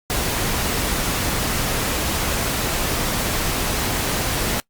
pink noise, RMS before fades -22 dBFS, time 0.1-4.6 s, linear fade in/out 0 ms, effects noise-tail reverb RT60 0.1 s tail -23 dB re dry + Opus 48 kbps

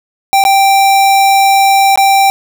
square tone with dropouts, 784 Hz, G5, in tune, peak -6 dBFS, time 0.33-2.3 s, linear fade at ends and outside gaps 0 ms, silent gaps 0.439-0.451 / 1.958-1.975 s, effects none

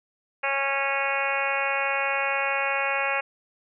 harmonic tone, 275.3 Hz, C#4, 12 cents flat, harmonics 2 / 3 / 4 / 5 / 6 / 7 / 8 / 9 / 10, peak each -31 / -31 / -33 / -33 / -32 / -34 / -31 / -30 / -34 dBFS, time 0.43-3.21 s, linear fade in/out 10 ms, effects none

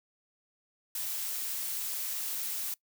blue noise, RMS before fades -35 dBFS, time 0.95-2.74 s, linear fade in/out 2 ms, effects noise-tail reverb RT60 0.1 s tail -22 dB re dry

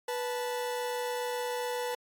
40% pulse tone pair together, 491.1 / 875 Hz, B4 / A5, -10 / -10 cents, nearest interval minor seventh, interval 1000 cents, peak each -32 / -36 dBFS, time 0.08-1.95 s, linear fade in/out 5 ms, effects AAC 64 kbps

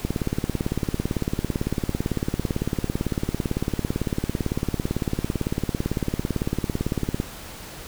click train, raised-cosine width 3 ms, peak -10 dBFS, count 129, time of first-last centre 0.05-7.201 s, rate 17.9 Hz, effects pink hiss -39 dBFS RMS until 7.87 s

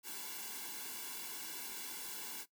white noise with comb filter, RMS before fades -45 dBFS, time 0.03-2.46 s, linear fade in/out 50 ms, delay 1.6 ms, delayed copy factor -0.95, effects noise-tail reverb RT60 0.1 s tail -17 dB re dry + high-pass 200 Hz 12 dB/octave

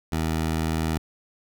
15% pulse tone, 80.1 Hz, E2, 49 cents flat, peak -17 dBFS, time 0.12-0.98 s, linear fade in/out 5 ms, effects none

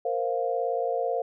sine chord, Bb suspended second, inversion none, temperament just, 466.2 / 524.4 / 699.2 Hz, Bb4 / C5 / F5, 0 / +4 / +2 cents, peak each -29 dBFS, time 0.05-1.22 s, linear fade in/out 5 ms, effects none

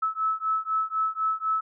sine beating tone pair, 1300 / 1304 Hz, E6 / E6, -24 / -19 cents, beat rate 4 Hz, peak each -27 dBFS, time 0.02-1.61 s, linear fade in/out 10 ms, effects none

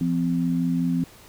sine tone pair together, 171.1 / 256.4 Hz, F3 / C4, -35 / -35 cents, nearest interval perfect fifth, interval 700 cents, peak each -23 dBFS, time 0.01-1.04 s, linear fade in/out 2 ms, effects pink hiss -49 dBFS RMS until 1.28 s

